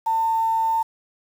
sine tone with quantisation, 899 Hz, A5, 37 cents sharp, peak -18 dBFS, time 0.06-0.83 s, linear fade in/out 10 ms, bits 7, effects none

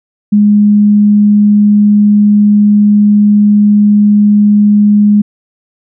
sine tone, 207.3 Hz, G#3, 3 cents flat, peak -3 dBFS, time 0.32-5.22 s, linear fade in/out 10 ms, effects none

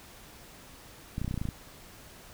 clicks, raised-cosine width 5 ms, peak -20 dBFS, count 10, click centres 1.181 / 1.216 / 1.246 / 1.279 / 1.311 / 1.342 / 1.377 / 1.415 / 1.454 / 1.488 s, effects pink hiss -51 dBFS RMS until 2.33 s

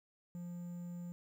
triangle tone with quantisation, 174.61 Hz, F3, in tune, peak -40 dBFS, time 0.35-1.12 s, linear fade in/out 0 ms, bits 11, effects none

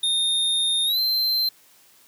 square tone with pitch glide, 3664 to 4113 Hz, A#7 to C8, -31 to -30 cents, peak -20 dBFS, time 0.03-1.49 s, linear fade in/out 5 ms, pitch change +201 cents, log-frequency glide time 0.85-0.99 s, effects white hiss -55 dBFS RMS until 2.07 s + high-pass 100 Hz 12 dB/octave

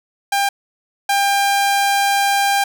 sawtooth tone pair in turn, 798 / 798 Hz, G5 / G5, +31 / +31 cents, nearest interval unison, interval 0 cents, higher neither, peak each -11 / -10 dBFS, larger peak second, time 0.32-0.49 / 1.09-2.64 s, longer second, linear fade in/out 5 ms, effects none

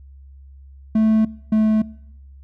triangle tone pair in turn, 218.9 / 217 Hz, A3 / A3, -9 / -24 cents, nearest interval unison, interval 15 cents, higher first, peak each -11 dBFS, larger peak neither, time 0.95-1.25 / 1.52-1.82 s, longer neither, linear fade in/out 5 ms, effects noise-tail reverb RT60 0.8 s tail -23 dB re dry + added 68 Hz sine -40 dBFS peak until 2.43 s

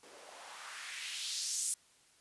blue noise with band-pass filter sweep, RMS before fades -41 dBFS, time 0.03-1.74 s, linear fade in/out 2 ms, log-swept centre 380 to 8900 Hz, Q 2, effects white hiss -66 dBFS RMS until 2.2 s + resampled to 24000 Hz

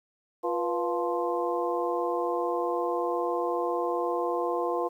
harmonic tone with a mistuned harmonic, 174.61 Hz, F3, in tune, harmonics 2 / 3 / 4 / 5 / 6, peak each -31 / -30 / -33 / -36 / -33 dBFS, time 0.43-4.89 s, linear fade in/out 20 ms, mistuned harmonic 3, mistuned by -110 cents, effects 10-bit

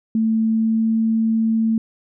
sine tone with pitch glide, 222.3 to 223.7 Hz, A3 to A3, +18 to +29 cents, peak -15 dBFS, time 0.15-1.78 s, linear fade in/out 2 ms, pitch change +11 cents, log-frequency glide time 0.45-0.91 s, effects none

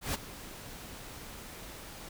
pink noise with ADSR envelope, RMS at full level -31 dBFS, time 0.01-2.09 s, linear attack 130 ms, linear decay 22 ms, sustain -15 dB, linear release 6 ms, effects none

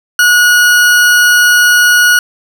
40% pulse tone, 1455 Hz, F#6, 29 cents flat, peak -4 dBFS, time 0.19-2.19 s, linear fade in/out 2 ms, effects none

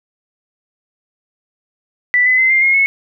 sine tone with pitch steps, 1975.5 / 2017 / 2059 / 2103 / 2147 / 2192 Hz, B6 / B6 / C7 / C7 / C7 / C#7, 0 / +36 / -28 / +8 / +44 / -20 cents, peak -9 dBFS, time 2.14-2.86 s, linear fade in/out 0 ms, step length 120 ms, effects none

